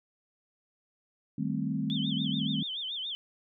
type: chord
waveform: sine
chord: A half-diminished seventh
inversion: second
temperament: equal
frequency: 155.56 / 196 / 220 / 261.6 Hz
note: Eb3 / G3 / A3 / C4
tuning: 0 / 0 / 0 / 0 cents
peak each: -34 dBFS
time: 1.38-2.63 s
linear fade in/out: 5 ms
type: tone with vibrato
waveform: sine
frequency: 3321 Hz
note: G#7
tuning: 1 cent flat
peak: -33 dBFS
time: 1.9-3.15 s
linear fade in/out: 0 ms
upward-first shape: sine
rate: 7 Hz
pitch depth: 170 cents each way
effects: none

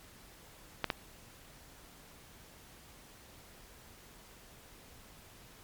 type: clicks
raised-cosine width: 0.3 ms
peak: -14 dBFS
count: 2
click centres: 0.843 / 0.902 s
effects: pink hiss -56 dBFS RMS until 5.63 s + MP3 96 kbps

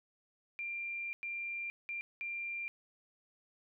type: tone bursts at uneven times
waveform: sine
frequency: 2380 Hz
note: D7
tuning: 22 cents sharp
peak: -37 dBFS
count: 4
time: 0.59-1.13 / 1.23-1.7 / 1.89-2.01 / 2.21-2.68 s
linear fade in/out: 0 ms
effects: none

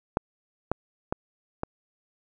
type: clicks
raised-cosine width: 1 ms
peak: -8 / -10 / -12 / -14 dBFS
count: 4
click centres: 0.171 / 0.716 / 1.125 / 1.634 s
effects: none

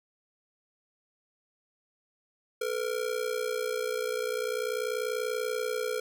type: ring-modulated tone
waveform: square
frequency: 466.2 Hz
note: A#4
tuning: in tune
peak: -27 dBFS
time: 2.61-6 s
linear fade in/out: 5 ms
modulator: 30.2 Hz
effects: none

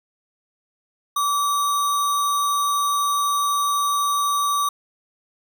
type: tone with sample-and-hold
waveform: sine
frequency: 1156 Hz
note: D6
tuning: 28 cents flat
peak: -18 dBFS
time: 1.16-4.69 s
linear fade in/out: 5 ms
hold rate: 4900 Hz
effects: none

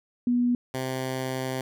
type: tone pair in turn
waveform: sine / 10% pulse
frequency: 243.5 / 130.38 Hz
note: B3 / C3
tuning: -24 / -6 cents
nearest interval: major seventh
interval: 1082 cents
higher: first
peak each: -20 dBFS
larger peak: neither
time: 0.27-0.55 / 0.74-1.61 s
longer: second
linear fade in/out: 2 ms
effects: none

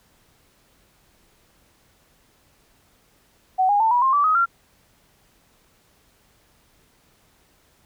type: tone with pitch steps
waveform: sine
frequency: 750 / 817.9 / 891.9 / 972.6 / 1060.7 / 1156.7 / 1261.3 / 1375.5 Hz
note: F#5 / G#5 / A5 / B5 / C6 / D6 / D#6 / F6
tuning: +23 / -27 / +23 / -27 / +23 / -27 / +23 / -27 cents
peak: -15 dBFS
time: 3.58-4.46 s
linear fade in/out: 20 ms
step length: 110 ms
effects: pink hiss -60 dBFS RMS until 7.85 s

